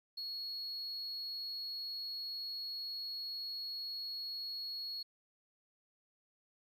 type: tone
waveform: sine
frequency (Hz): 4333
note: C#8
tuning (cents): -40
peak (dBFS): -37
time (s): 0.17-5.03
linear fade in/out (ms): 10
effects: tanh soft clip ceiling -38 dBFS + 12-bit